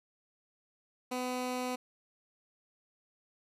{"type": "tone", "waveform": "15% pulse", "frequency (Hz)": 251.5, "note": "B3", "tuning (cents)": 32, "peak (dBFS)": -27, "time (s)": [1.11, 1.76], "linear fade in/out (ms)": 10, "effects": ["resampled to 32000 Hz"]}